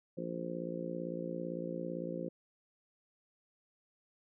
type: harmonic tone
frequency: 57.8 Hz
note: A#1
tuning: 14 cents flat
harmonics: 3 / 4 / 5 / 6 / 7 / 8 / 9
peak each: -42 / -46 / -45 / -44 / -49 / -48 / -42 dBFS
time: 0.17-2.29 s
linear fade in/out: 10 ms
effects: none